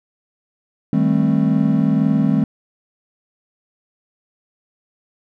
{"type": "chord", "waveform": "triangle", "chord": "A half-diminished seventh", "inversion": "second", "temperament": "just", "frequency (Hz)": [158.4, 198, 220, 264], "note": ["Eb3", "G3", "A3", "C4"], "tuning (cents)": [31, 18, 0, 16], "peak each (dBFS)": -17, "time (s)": [0.93, 2.44], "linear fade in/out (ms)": 2, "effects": []}